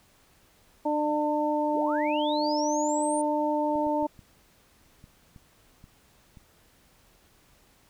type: harmonic tone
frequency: 299.5 Hz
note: D4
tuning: 34 cents sharp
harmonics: 1 / 2 / 3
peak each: -28 / -28 / -28 dBFS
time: 0.85-4.07 s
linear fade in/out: 10 ms
type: linear sweep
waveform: sine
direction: up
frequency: 233.2 to 9240 Hz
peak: -34 dBFS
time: 1.74-3.22 s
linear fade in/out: 10 ms
type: clicks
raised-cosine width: 5 ms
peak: -36 dBFS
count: 8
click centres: 3.756 / 3.868 / 4.026 / 4.192 / 5.041 / 5.362 / 5.841 / 6.372 s
effects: pink hiss -61 dBFS RMS until 7.89 s